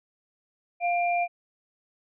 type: tone pair together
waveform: sine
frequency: 698.5 / 2384 Hz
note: F5 / D7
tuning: 0 / +25 cents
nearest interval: octave + major sixth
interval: 2125 cents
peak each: -23 / -30 dBFS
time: 0.8-1.28 s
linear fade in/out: 50 ms
effects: none